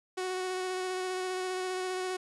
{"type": "tone with vibrato", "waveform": "sawtooth", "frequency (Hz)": 370, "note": "F#4", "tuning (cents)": 0, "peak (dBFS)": -28, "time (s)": [0.17, 2.17], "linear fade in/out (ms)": 10, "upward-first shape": "square", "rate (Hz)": 15, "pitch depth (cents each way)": 12, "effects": ["resampled to 24000 Hz", "9-bit"]}